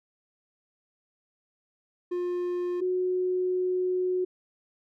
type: tone pair in turn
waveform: triangle / sine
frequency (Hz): 355.3 / 366.1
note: F4 / F#4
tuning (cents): +30 / -18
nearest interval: minor second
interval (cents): 52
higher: second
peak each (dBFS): -25 / -24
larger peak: second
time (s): 2.11-2.81 / 2.81-4.25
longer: second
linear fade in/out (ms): 10
effects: none